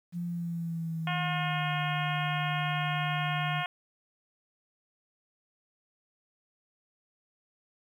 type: tone with pitch glide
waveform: sine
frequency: 173.5 to 151.92 Hz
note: F3 to D#3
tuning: -11 to -41 cents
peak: -31 dBFS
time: 0.12-3.64 s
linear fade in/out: 50 ms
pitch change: -230 cents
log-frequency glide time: 0.26-1.74 s
type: harmonic tone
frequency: 358.2 Hz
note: F4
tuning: 44 cents sharp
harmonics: 2 / 3 / 4 / 5 / 6 / 7 / 8 / 9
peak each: -35 / -37 / -38 / -39 / -40 / -40 / -41 / -42 dBFS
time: 1.07-3.66 s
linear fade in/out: 2 ms
effects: 10-bit